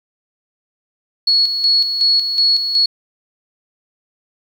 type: tone with tremolo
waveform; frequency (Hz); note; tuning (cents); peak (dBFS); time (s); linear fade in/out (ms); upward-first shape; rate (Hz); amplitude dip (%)
sine; 4360; C#8; -29; -10; 1.27-2.86; 5; square; 2.7; 55
effects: 7-bit